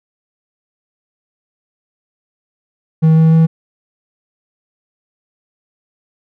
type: tone with pitch steps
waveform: triangle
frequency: 159.5 / 160.8 / 162.1 Hz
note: D#3 / E3 / E3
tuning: +43 / -43 / -29 cents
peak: -4 dBFS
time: 3.02-3.47 s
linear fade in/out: 20 ms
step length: 150 ms
effects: none